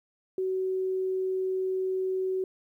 sine tone, 375.9 Hz, F#4, 27 cents sharp, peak -26 dBFS, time 0.38-2.44 s, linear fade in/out 2 ms, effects 11-bit

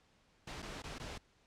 pink noise with dropouts, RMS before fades -45 dBFS, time 0.47-1.18 s, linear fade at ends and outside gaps 5 ms, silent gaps 0.621-0.625 / 0.822-0.838 / 0.984-0.997 s, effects pink hiss -70 dBFS RMS until 1.46 s + low-pass 6000 Hz 12 dB/octave

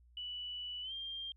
sine tone with pitch glide, 2960 to 3191 Hz, F#7 to G7, 0 to +30 cents, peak -40 dBFS, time 0.17-1.32 s, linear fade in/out 2 ms, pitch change +130 cents, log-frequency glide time 0.82-0.93 s, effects added 60 Hz sine -61 dBFS peak until 1.36 s

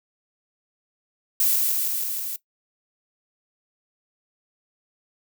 violet noise with echo, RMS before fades -20 dBFS, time 1.4-1.56 s, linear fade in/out 2 ms, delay 160 ms, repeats 5, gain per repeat -2 dB, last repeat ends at 2.36 s, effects noise-tail reverb RT60 0.1 s tail -18 dB re dry

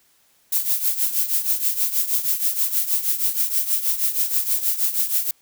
violet noise with tremolo, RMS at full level -18 dBFS, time 0.52-5.31 s, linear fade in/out 5 ms, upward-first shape triangle, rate 6.3 Hz, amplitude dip 80%, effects white hiss -60 dBFS RMS until 5.41 s

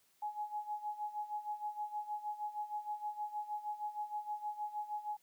sine tone with tremolo, 840 Hz, G#5, 19 cents sharp, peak -35 dBFS, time 0.22-5.17 s, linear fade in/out 5 ms, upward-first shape sine, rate 6.4 Hz, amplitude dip 80%, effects white hiss -72 dBFS RMS until 5.22 s + high-pass 80 Hz 12 dB/octave

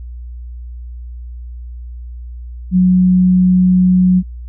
sine tone, 183.1 Hz, F#3, 18 cents flat, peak -7 dBFS, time 2.71-4.23 s, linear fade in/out 50 ms, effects added 60 Hz sine -26 dBFS peak until 4.48 s

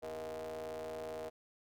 40% pulse ring-modulated tone, 77.7 Hz, D#2, 2 cents flat, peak -37 dBFS, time 0.02-1.3 s, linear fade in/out 20 ms, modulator 554 Hz, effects none

